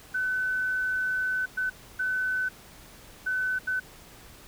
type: tone bursts at uneven times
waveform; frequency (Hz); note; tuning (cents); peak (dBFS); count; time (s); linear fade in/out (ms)
sine; 1511; F#6; +36; -25; 5; 0.14-1.46 / 1.57-1.7 / 1.99-2.49 / 3.26-3.59 / 3.67-3.8; 10
effects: pink hiss -50 dBFS RMS until 4.47 s